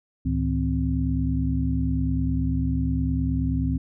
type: tone cluster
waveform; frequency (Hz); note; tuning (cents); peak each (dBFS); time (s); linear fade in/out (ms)
sine; 70.4 / 109.5 / 159.4 / 259.7; C#2 / A2 / D#3 / C4; +27 / -8 / +42 / -13; -25 / -29 / -28 / -26; 0.25-3.78; 10
effects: none